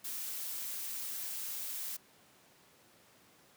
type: noise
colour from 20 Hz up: blue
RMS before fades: -40 dBFS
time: 0.04-1.97 s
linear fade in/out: 10 ms
effects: pink hiss -63 dBFS RMS until 3.56 s + high-pass 150 Hz 12 dB/octave